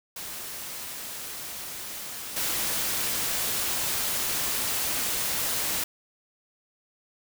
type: noise with level steps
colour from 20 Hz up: white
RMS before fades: -37 / -28 dBFS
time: 0.16-5.84 s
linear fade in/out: 5 ms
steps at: 2.36 s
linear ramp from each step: 10 ms
effects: none